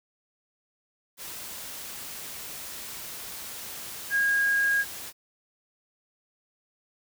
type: tone in noise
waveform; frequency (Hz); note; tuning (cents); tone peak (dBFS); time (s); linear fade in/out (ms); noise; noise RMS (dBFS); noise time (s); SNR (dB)
sine; 1633; G#6; -30; -21; 4.1-4.85; 50; white; -39; 1.17-5.13; +15
effects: none